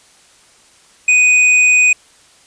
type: tone with hard clipping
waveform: sine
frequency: 2489 Hz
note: D#7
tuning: in tune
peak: -9 dBFS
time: 1.08-1.93 s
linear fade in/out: 5 ms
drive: 10 dB
effects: white hiss -48 dBFS RMS until 2.46 s + resampled to 22050 Hz